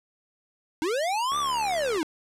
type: linear two-way sweep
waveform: square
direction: up then down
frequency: 293.7 to 1206 to 293.7 Hz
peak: -25 dBFS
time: 0.82-2.03 s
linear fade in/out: 0 ms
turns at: 1.38 s
type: click train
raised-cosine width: 0.5 ms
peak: -24 dBFS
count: 48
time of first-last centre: 1.32-1.974 s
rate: 71.9 Hz
effects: low-pass 10000 Hz 12 dB/octave